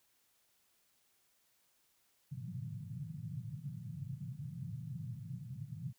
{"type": "band-pass noise", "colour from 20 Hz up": "white", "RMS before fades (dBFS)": -44, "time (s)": [2.31, 5.93], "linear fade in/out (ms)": 10, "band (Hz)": [110, 160], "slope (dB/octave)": 48, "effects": ["white hiss -74 dBFS RMS until 5.98 s"]}